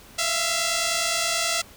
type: tone pair together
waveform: 5% pulse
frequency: 657.3 / 687 Hz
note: E5 / F5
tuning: -5 / -29 cents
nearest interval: minor second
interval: 76 cents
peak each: -14 dBFS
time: 0.18-1.62 s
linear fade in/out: 10 ms
effects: pink hiss -48 dBFS RMS until 1.76 s